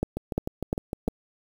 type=two click trains; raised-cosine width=2 ms; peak=-11 / -16 dBFS; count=4 / 7; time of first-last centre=0.03-1.079 / 0.17-1.083 s; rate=2.86 / 6.57 Hz; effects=7-bit